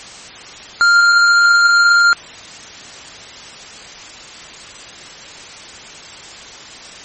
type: tone with hard clipping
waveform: triangle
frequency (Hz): 1396.9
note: F6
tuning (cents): 0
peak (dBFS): -9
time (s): 0.81-2.13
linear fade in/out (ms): 0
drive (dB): 13
effects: white hiss -34 dBFS RMS until 7.04 s + MP3 32 kbps